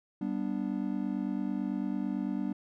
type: chord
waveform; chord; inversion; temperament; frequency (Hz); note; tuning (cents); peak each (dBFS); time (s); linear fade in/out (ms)
triangle; G major; none; just; 196 / 245 / 294; G3 / B3 / D4; 0 / -14 / +2; -32 / -33 / -33; 0.21-2.53; 5
effects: none